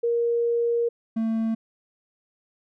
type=tone pair in turn; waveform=sine / triangle; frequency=469.9 / 224.1 Hz; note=A#4 / A3; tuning=+14 / +32 cents; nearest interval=octave + minor second; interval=1282 cents; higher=first; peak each=-20 dBFS; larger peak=neither; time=0.03-0.89 / 1.16-1.55 s; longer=first; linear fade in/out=10 ms; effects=none